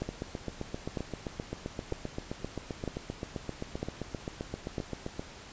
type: two click trains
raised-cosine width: 2 ms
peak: -21 / -19 dBFS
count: 40 / 6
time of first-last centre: 0.09-5.195 / 0.02-4.782 s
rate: 7.64 / 1.05 Hz
effects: pink hiss -48 dBFS RMS until 5.52 s + resampled to 16000 Hz